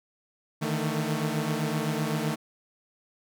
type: tone cluster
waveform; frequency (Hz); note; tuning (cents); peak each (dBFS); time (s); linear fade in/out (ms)
sawtooth; 151 / 158.8 / 223; D3 / D#3 / A3; +48 / +36 / +23; -27; 0.61-2.36; 20
effects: none